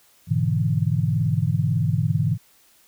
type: chord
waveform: sine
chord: E dominant seventh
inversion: first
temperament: equal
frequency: 103.83 / 123.47 / 146.83 / 164.81 Hz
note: G#2 / B2 / D3 / E3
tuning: 0 / 0 / 0 / 0 cents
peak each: -24 dBFS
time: 0.27-2.38 s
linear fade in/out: 50 ms
effects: white hiss -57 dBFS RMS until 2.87 s